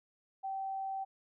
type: tone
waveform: sine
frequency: 774 Hz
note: G5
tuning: 22 cents flat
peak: -35 dBFS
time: 0.43-1.05 s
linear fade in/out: 20 ms
effects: none